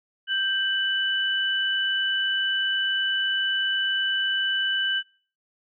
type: tone pair together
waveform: sine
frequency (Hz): 1568 / 2983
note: G6 / F#7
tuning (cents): 0 / +13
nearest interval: major seventh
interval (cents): 1113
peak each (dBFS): -25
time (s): 0.27-5.03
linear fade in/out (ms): 50
effects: noise-tail reverb RT60 0.4 s tail -21 dB re dry